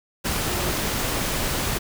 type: tone in noise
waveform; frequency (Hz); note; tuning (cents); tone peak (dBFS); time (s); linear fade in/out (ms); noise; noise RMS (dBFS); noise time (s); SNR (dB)
sine; 359.7; F#4; -49; -32; 0.47-0.75; 20; pink; -25; 0.24-1.79; -10
effects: none